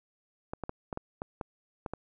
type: clicks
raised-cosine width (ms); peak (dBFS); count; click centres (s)
1; -21; 9; 0.535 / 0.637 / 0.694 / 0.928 / 0.974 / 1.219 / 1.412 / 1.862 / 1.936
effects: none